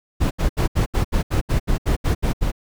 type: noise bursts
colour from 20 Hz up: brown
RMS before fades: -18 dBFS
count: 13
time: 0.2-2.518 s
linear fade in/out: 20 ms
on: 110 ms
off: 74 ms
effects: none